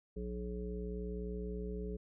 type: harmonic tone with a mistuned harmonic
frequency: 60.4 Hz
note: B1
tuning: 38 cents flat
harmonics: 1 / 3 / 5 / 7 / 9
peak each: -41 / -43 / -52 / -43 / -56 dBFS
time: 0.16-1.97 s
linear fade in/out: 10 ms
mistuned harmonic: 1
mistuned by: -80 cents
effects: none